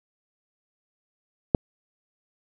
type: click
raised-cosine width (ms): 2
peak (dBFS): -3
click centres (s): 1.548
effects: none